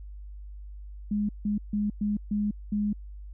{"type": "tone bursts at uneven times", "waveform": "sine", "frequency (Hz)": 207.7, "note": "G#3", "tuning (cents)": 0, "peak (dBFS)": -24, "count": 6, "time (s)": [[1.11, 1.29], [1.45, 1.58], [1.73, 1.9], [2.01, 2.17], [2.31, 2.51], [2.72, 2.93]], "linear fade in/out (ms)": 5, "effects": ["added 50 Hz sine -39 dBFS peak until 3.33 s"]}